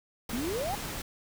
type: noise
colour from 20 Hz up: pink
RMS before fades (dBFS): -37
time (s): 0.29-1.02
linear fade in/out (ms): 5
type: exponential sweep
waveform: sine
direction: up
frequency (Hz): 219.6 to 850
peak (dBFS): -30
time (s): 0.33-0.75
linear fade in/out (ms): 0
effects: none